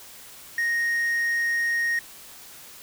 triangle tone, 1864.7 Hz, A#6, in tune, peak -20 dBFS, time 0.58-1.99 s, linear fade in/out 2 ms, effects white hiss -45 dBFS RMS until 2.82 s

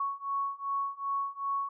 sine beating tone pair, 1108.7 / 1111.3 Hz, C#6 / C#6, 0 / +4 cents, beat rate 2.6 Hz, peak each -34 / -33 dBFS, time 0-1.69 s, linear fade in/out 5 ms, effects none

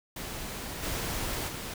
pink noise with level steps, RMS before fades -38 / -33 / -38 dBFS, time 0.16-1.74 s, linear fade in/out 5 ms, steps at 0.82 / 1.47 s, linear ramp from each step 20 ms, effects none

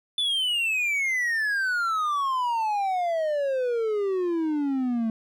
triangle exponential sweep, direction down, 3510 to 220 Hz, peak -21 dBFS, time 0.18-5.1 s, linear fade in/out 2 ms, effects none

